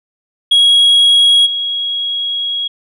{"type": "tone with level steps", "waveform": "sine", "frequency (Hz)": 3310, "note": "G#7", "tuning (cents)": -6, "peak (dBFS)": [-3, -15], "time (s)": [0.51, 2.68], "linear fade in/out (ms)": 10, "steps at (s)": 1.45, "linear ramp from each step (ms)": 20, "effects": ["tanh soft clip ceiling -5 dBFS"]}